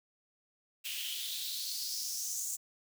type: noise with high-pass filter sweep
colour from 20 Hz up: white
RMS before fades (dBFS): -38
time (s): 0.84-2.57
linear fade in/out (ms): 20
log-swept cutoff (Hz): 2700 to 7200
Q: 4.5
effects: none